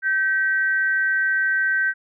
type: tone pair together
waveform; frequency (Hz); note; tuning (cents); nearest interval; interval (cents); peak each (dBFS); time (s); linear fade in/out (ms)
sine; 1548.3 / 1914; G6 / A#6; -22 / +45; major third; 367; -18 / -27; 0.02-1.94; 50
effects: none